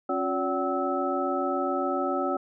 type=tone cluster; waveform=sine; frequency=272.9 / 360.2 / 572 / 757 / 1303 Hz; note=C#4 / F#4 / D5 / F#5 / E6; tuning=-27 / -46 / -46 / +39 / -20 cents; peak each=-31 dBFS; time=0.09-2.37 s; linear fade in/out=5 ms; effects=none